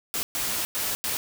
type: noise bursts at uneven times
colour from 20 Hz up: white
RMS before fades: -28 dBFS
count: 4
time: 0.14-0.23 / 0.35-0.65 / 0.75-0.95 / 1.04-1.17 s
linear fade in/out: 0 ms
effects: none